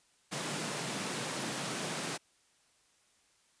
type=high-pass noise; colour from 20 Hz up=pink; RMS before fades=-37 dBFS; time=0.31-2.18 s; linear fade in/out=20 ms; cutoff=130 Hz; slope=48 dB/octave; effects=white hiss -69 dBFS RMS until 3.6 s + resampled to 22050 Hz